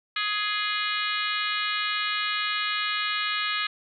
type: harmonic tone with a mistuned harmonic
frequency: 418.3 Hz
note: G#4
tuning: 12 cents sharp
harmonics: 3 / 4 / 5 / 6 / 7 / 8 / 9 / 10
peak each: -31 / -32 / -33 / -34 / -34 / -35 / -36 / -36 dBFS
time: 0.16-3.67 s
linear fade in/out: 5 ms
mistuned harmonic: 6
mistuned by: -33 cents
effects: none